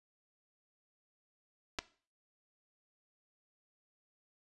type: clicks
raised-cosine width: 0.2 ms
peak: -18 dBFS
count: 2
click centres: 1.787 / 1.79 s
effects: noise-tail reverb RT60 0.4 s tail -17 dB re dry + resampled to 24000 Hz